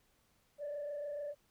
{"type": "tone with frequency modulation", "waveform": "sine", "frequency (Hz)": 583, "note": "D5", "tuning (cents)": -13, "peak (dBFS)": -37, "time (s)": [0.58, 1.35], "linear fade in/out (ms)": 50, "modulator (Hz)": 26.9, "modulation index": 0.58, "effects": ["tanh soft clip ceiling -35 dBFS", "pink hiss -73 dBFS RMS until 1.5 s"]}